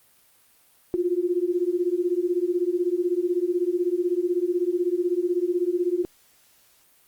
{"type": "beating tone pair", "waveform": "sine", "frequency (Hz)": [346.2, 362.2], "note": ["F4", "F#4"], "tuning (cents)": [-15, -37], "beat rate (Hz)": 16, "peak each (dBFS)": -24, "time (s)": [0.94, 6.05], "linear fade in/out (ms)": 0, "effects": ["white hiss -59 dBFS RMS until 7.07 s", "Opus 32 kbps"]}